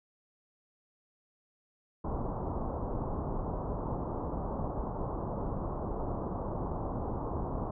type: low-pass noise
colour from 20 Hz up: pink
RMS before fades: -35 dBFS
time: 2.04-7.71 s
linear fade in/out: 5 ms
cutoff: 1100 Hz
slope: 48 dB/octave
effects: none